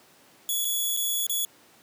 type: tone with dropouts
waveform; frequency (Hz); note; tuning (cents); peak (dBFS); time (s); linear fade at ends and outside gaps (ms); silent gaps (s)
5% pulse; 3394; G#7; +37; -17; 0.49-1.45; 1; 0.647-0.651 / 0.966-0.972 / 1.267-1.296
effects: pink hiss -56 dBFS RMS until 1.82 s + high-pass 200 Hz 12 dB/octave